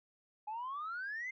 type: exponential sweep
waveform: sine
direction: up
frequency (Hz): 830 to 2113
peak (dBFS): -37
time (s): 0.47-1.31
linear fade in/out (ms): 10
effects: tanh soft clip ceiling -35 dBFS